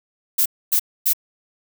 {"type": "noise bursts", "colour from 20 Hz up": "violet", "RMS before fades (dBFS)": -17, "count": 3, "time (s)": [0.38, 1.134], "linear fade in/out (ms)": 10, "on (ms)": 78, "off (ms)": 260, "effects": []}